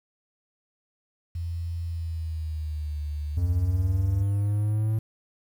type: tone with pitch glide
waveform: sine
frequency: 84.8 to 74.25 Hz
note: E2 to D2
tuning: +50 to +20 cents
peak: -28 dBFS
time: 1.35-4.23 s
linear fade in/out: 5 ms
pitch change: -230 cents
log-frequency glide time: 1.84-2.97 s
type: exponential sweep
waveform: triangle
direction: up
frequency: 87.6 to 110.5 Hz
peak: -20 dBFS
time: 3.37-4.99 s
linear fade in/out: 5 ms
effects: 9-bit